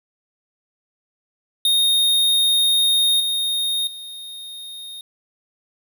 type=tone with level steps; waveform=square; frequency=3702 Hz; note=A#7; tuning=13 cents flat; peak=-15 / -20 / -33 dBFS; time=1.65-5.01 s; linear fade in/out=2 ms; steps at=3.2 / 3.87 s; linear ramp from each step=2 ms; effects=9-bit